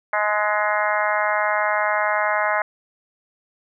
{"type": "harmonic tone with a mistuned harmonic", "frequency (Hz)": 210.3, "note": "G#3", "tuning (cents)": 22, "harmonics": [3, 4, 5, 6, 7, 8, 9, 10], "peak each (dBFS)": [-24, -25, -26, -27, -27, -28, -29, -29], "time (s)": [0.13, 2.62], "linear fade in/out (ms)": 2, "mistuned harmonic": 5, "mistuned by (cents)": -23, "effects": []}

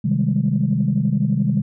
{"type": "chord", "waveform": "sine", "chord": "Ab major seventh", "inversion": "first", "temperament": "equal", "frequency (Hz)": [130.81, 155.56, 196, 207.7], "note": ["C3", "Eb3", "G3", "Ab3"], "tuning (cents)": [0, 0, 0, 0], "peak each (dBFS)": -21, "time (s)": [0.04, 1.62], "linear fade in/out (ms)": 10, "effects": ["tanh soft clip ceiling -7 dBFS"]}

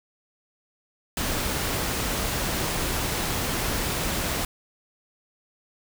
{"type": "noise", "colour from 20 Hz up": "pink", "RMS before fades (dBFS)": -27, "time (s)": [1.17, 4.45], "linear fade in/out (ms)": 2, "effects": []}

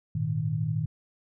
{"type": "chord", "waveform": "sine", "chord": "Ab suspended second", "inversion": "none", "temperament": "equal", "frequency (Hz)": [103.83, 116.54, 155.56], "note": ["Ab2", "Bb2", "Eb3"], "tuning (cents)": [0, 0, 0], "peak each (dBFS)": [-33, -30, -28], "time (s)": [0.15, 0.86], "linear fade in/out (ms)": 5, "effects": []}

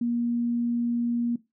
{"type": "tone", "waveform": "sine", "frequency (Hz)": 237.4, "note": "A#3", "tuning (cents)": 32, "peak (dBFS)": -23, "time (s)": [0.01, 1.36], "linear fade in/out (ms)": 5, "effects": ["noise-tail reverb RT60 0.2 s tail -17 dB re dry"]}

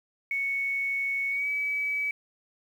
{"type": "tone with pitch glide", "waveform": "sine", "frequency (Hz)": [2217, 2285], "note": ["C#7", "D7"], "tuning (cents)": [0, -48], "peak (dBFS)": -26, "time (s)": [0.31, 2.11], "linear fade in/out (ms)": 2, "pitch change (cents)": 52, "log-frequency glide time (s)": [1.3, 1.48], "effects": ["9-bit"]}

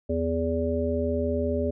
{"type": "harmonic tone", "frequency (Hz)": 82.7, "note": "E2", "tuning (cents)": 6, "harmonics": [1, 3, 5, 7], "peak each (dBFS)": [-29, -29, -29, -29], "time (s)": [0.09, 1.71], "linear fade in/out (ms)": 10, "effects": []}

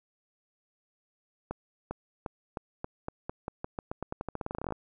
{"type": "accelerating click train", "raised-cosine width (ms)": 1, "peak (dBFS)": -20, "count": 27, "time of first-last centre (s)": [1.51, 4.723], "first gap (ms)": 400, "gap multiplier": 0.88, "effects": []}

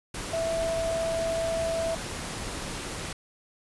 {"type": "tone in noise", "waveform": "sine", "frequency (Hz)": 659.3, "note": "E5", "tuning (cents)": 0, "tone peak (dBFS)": -26, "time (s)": [0.33, 1.95], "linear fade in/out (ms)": 5, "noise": "pink", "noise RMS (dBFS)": -35, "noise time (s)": [0.14, 3.13], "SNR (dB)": 6, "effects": ["resampled to 24000 Hz"]}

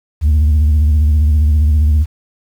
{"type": "tone with vibrato", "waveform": "sine", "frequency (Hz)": 75.6, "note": "D#2", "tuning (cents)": -49, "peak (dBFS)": -5, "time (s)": [0.21, 2.06], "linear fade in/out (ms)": 50, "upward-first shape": "sine", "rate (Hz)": 15, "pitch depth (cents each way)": 87, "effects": ["tanh soft clip ceiling -7 dBFS", "7-bit"]}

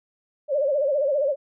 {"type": "tone with vibrato", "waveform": "sine", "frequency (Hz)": 568, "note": "C#5", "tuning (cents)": 42, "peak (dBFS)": -19, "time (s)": [0.48, 1.36], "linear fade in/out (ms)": 50, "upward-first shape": "sine", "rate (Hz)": 15, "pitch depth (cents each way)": 120, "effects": []}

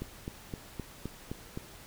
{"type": "click train", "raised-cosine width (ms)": 3, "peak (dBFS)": -23, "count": 7, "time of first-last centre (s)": [0.02, 1.574], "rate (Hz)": 3.86, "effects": ["pink hiss -51 dBFS RMS until 1.86 s"]}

